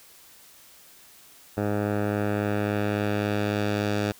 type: tone with low-pass filter sweep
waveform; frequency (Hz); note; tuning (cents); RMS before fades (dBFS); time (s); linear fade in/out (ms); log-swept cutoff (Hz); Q
10% pulse; 103.6; G#2; -4; -26; 1.57-4.12; 5; 1200 to 5700; 0.85
effects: white hiss -52 dBFS RMS until 4.19 s